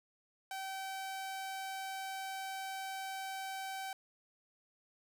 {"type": "tone", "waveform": "sawtooth", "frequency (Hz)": 770, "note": "G5", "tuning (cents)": -31, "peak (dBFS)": -36, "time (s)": [0.51, 3.93], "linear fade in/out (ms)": 2, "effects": []}